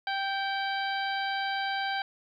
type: harmonic tone with a mistuned harmonic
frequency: 784 Hz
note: G5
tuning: in tune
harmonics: 1 / 2 / 3 / 4 / 5 / 6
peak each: -31 / -33 / -40 / -39 / -41 / -43 dBFS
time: 0.07-2.02 s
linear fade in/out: 2 ms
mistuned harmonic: 3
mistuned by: -34 cents
effects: 11-bit